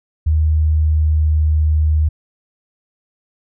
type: tone with pitch glide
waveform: sine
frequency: 77.78 to 77.11 Hz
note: D#2 to D#2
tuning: 0 to -15 cents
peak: -11 dBFS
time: 0.26-2.09 s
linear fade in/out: 10 ms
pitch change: -15 cents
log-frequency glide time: 0.44-1.4 s
effects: none